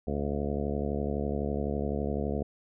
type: harmonic tone with a mistuned harmonic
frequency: 71.9 Hz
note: D2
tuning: 36 cents flat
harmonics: 1 / 2 / 3 / 4 / 5 / 6 / 7 / 8 / 9 / 10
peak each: -34 / -37 / -34 / -39 / -40 / -36 / -38 / -43 / -42 / -44 dBFS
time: 0.07-2.43 s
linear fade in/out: 5 ms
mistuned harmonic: 10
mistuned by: -28 cents
effects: none